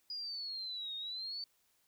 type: exponential two-way sweep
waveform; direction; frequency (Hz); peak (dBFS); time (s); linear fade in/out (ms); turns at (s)
sine; down then up; 4923 to 3691 to 4575; -39; 0.1-1.44; 2; 0.96
effects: white hiss -74 dBFS RMS until 1.87 s